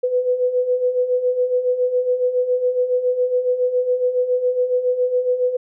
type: beating tone pair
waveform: sine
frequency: 493.9 / 501.1 Hz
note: B4 / B4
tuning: 0 / +25 cents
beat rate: 7.2 Hz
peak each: -23 / -17 dBFS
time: 0.03-5.57 s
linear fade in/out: 10 ms
effects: none